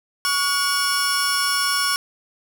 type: tone cluster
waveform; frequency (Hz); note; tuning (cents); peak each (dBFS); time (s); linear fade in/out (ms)
sawtooth; 1124 / 1445 / 5390; C#6 / F#6 / E8; +24 / -41 / +38; -20; 0.25-1.96; 0
effects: 8-bit